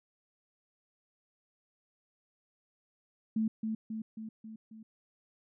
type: tone with echo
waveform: sine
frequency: 220 Hz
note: A3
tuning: in tune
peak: -27 dBFS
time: 3.36-3.48 s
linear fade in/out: 5 ms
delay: 270 ms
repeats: 5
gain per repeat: -4 dB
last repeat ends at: 4.83 s
effects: none